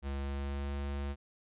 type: tone with pitch glide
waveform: square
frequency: 69.3 to 70.43 Hz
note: C#2 to C#2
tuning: 0 to +28 cents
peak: -35 dBFS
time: 0.02-1.16 s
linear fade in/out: 50 ms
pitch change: +28 cents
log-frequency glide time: 0.2-0.71 s
effects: resampled to 8000 Hz